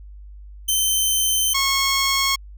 10% pulse tone pair in turn, 3089 / 1092.1 Hz, G7 / C#6, -26 / -26 cents, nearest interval octave + tritone, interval 1800 cents, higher first, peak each -9 dBFS, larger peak neither, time 0.68-1.54 / 1.54-2.36 s, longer first, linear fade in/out 10 ms, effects added 50 Hz sine -37 dBFS peak until 2.57 s

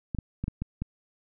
clicks, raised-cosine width 5 ms, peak -18 dBFS, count 6, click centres 0.148 / 0.187 / 0.44 / 0.481 / 0.62 / 0.82 s, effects none

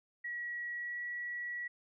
sine tone with pitch glide, 1920 to 1933.4 Hz, B6 to B6, -49 to -37 cents, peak -37 dBFS, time 0.24-1.68 s, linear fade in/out 10 ms, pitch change +12 cents, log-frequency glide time 0.73-1.01 s, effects none

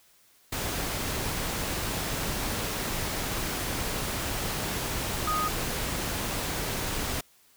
sine tone in noise, 1244.5 Hz, D#6, in tune, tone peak -26 dBFS, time 5.27-5.48 s, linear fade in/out 5 ms, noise pink, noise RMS -31 dBFS, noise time 0.52-7.21 s, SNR +2 dB, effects white hiss -61 dBFS RMS until 7.56 s

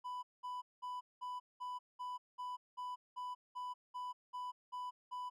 triangle tone bursts, 994 Hz, B5, 11 cents sharp, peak -39 dBFS, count 14, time 0.04-5.3 s, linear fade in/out 20 ms, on 190 ms, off 200 ms, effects none

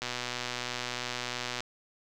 click train, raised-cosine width 0.2 ms, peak -16 dBFS, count 196, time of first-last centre 0.02-1.605 s, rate 123 Hz, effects none

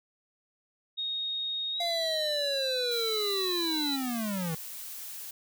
sine tone with pitch glide, 3729 to 3974 Hz, A#7 to B7, 0 to +10 cents, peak -30 dBFS, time 0.97-3.97 s, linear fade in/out 20 ms, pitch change +110 cents, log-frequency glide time 1.72-1.86 s
square linear sweep, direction down, 698.5 to 156.3 Hz, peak -31 dBFS, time 1.8-4.55 s, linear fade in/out 5 ms
blue noise, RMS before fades -41 dBFS, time 2.91-5.31 s, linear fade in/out 5 ms
effects none

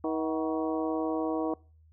harmonic tone with a mistuned harmonic, 159.2 Hz, D#3, 40 cents sharp, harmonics 2 / 3 / 4 / 5 / 6 / 7, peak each -30 / -34 / -36 / -38 / -40 / -41 dBFS, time 0.04-1.54 s, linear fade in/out 2 ms, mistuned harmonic 5, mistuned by -94 cents, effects noise-tail reverb RT60 0.4 s tail -25 dB re dry + added 79 Hz sine -56 dBFS peak until 1.92 s

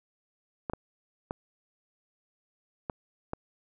clicks, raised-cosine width 1 ms, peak -18 dBFS, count 5, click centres 0.698 / 0.735 / 1.309 / 2.898 / 3.334 s, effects none

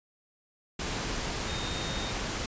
sine tone in noise, 3700 Hz, A#7, 14 cents flat, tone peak -39 dBFS, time 1.48-2.12 s, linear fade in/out 5 ms, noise pink, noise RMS -33 dBFS, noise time 0.79-2.46 s, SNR -9 dB, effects resampled to 16000 Hz

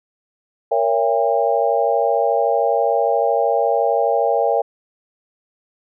sine chord, A# diminished seventh, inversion none, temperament just, 466.2 / 559.4 / 671.3 / 805.5 Hz, A#4 / C#5 / E5 / G5, 0 / +16 / +31 / +47 cents, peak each -20 dBFS, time 0.71-4.62 s, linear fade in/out 10 ms, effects none

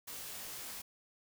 white noise with comb filter, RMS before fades -45 dBFS, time 0.07-0.82 s, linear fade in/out 10 ms, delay 18 ms, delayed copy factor -0.7, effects none

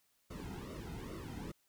brown noise with flanger, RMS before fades -45 dBFS, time 0.3-1.52 s, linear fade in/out 10 ms, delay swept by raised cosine 1.2 to 1.79 ms, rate 2.4 Hz, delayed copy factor -0.95, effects white hiss -75 dBFS RMS until 1.68 s

